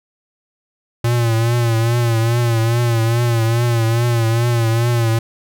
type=tone with vibrato; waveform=square; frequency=116.54 Hz; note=A#2; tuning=in tune; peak=-14 dBFS; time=1.04-5.19 s; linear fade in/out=5 ms; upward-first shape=triangle; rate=2.4 Hz; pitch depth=70 cents each way; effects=none